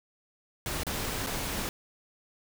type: noise with dropouts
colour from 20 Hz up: pink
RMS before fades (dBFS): -33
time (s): 0.66-1.69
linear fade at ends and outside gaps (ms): 1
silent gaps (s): 0.834-0.867 / 1.264-1.269
effects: none